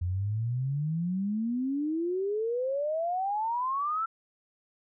sine exponential sweep, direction up, 85.8 to 1351 Hz, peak -27 dBFS, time 0.01-4.06 s, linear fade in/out 10 ms, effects none

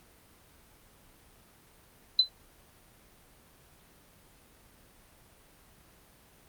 sine tone with exponential decay, 4034 Hz, B7, 36 cents sharp, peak -14 dBFS, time 2.19-2.29 s, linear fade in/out 2 ms, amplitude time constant 21 ms, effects pink hiss -59 dBFS RMS until 6.48 s + Opus 32 kbps

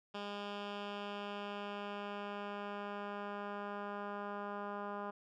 10% pulse tone with low-pass filter sweep, 203.7 Hz, G#3, 33 cents flat, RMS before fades -43 dBFS, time 0.14-5.11 s, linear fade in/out 10 ms, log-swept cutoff 3600 to 1300 Hz, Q 1.6, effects none

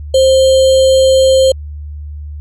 sine tone with sample-and-hold, 527 Hz, C5, 12 cents sharp, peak -5 dBFS, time 0.14-1.52 s, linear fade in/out 5 ms, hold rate 3675 Hz, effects added 74 Hz sine -23 dBFS peak until 2.4 s + resampled to 24000 Hz

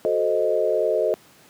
sine chord, F# diminished seventh, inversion none, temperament equal, 370 / 440 / 523.3 / 622.3 Hz, F#4 / A4 / C5 / Eb5, 0 / 0 / 0 / 0 cents, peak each -27 / -23 / -25 / -22 dBFS, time 0.05-1.14 s, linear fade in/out 0 ms, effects pink hiss -52 dBFS RMS until 1.49 s + high-pass 150 Hz 12 dB/octave

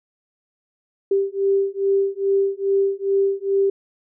sine beating tone pair, 392 / 394.4 Hz, G4 / G4, 0 / +11 cents, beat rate 2.4 Hz, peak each -20 dBFS, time 1.11-3.7 s, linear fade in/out 5 ms, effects none

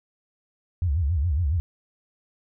sine tone with vibrato, 78.6 Hz, D#2, 18 cents sharp, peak -20 dBFS, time 0.82-1.6 s, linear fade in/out 0 ms, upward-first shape sine, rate 7.2 Hz, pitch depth 260 cents each way, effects none

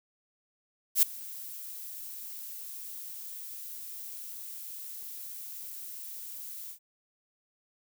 violet noise with ADSR envelope, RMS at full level -19 dBFS, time 0.95-6.79 s, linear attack 78 ms, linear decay 4 ms, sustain -23 dB, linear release 94 ms, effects none

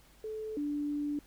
sine tone pair in turn, 434.5 / 292.3 Hz, A4 / D4, -22 / -8 cents, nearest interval perfect fifth, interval 686 cents, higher first, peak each -36 / -31 dBFS, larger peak second, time 0.24-0.57 / 0.57-1.19 s, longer second, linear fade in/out 2 ms, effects added 50 Hz sine -62 dBFS peak until 1.26 s + pink hiss -62 dBFS RMS until 1.26 s

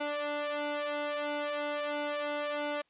sawtooth tone with flanger, 293.7 Hz, D4, in tune, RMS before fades -34 dBFS, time 0-2.82 s, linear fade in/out 10 ms, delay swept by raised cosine 1.4 to 1.94 ms, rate 1.5 Hz, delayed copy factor +0.9, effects white hiss -72 dBFS RMS until 2.89 s + resampled to 8000 Hz

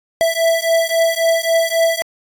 square beating tone pair, 659.3 / 663 Hz, E5 / E5, 0 / +10 cents, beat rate 3.7 Hz, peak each -17 dBFS, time 0.21-2.02 s, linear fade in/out 0 ms, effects AAC 64 kbps

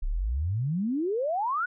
sine exponential sweep, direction up, 30 to 1503 Hz, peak -25 dBFS, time 0.02-1.66 s, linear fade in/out 10 ms, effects none

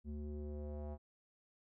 square tone with low-pass filter sweep, 74.1 Hz, D2, 16 cents sharp, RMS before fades -44 dBFS, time 0.04-0.98 s, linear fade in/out 50 ms, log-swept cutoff 260 to 750 Hz, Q 2.5, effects none

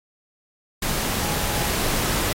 sine tone in noise, 830.6 Hz, G#5, in tune, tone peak -33 dBFS, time 1.21-1.67 s, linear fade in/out 5 ms, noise pink, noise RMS -24 dBFS, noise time 0.82-2.33 s, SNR -12 dB, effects AAC 48 kbps

